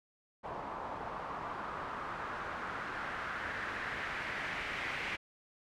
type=noise with low-pass filter sweep; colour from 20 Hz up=white; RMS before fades=-40 dBFS; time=0.43-5.17 s; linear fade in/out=20 ms; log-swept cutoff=920 to 2200 Hz; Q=2.5; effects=none